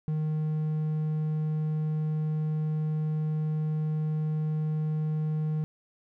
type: tone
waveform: triangle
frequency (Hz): 154.6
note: D#3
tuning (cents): -11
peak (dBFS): -24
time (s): 0.08-5.64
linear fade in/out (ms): 0
effects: none